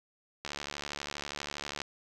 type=click train; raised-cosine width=0.2 ms; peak=-19 dBFS; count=100; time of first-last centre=0.45-1.817 s; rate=72.4 Hz; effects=none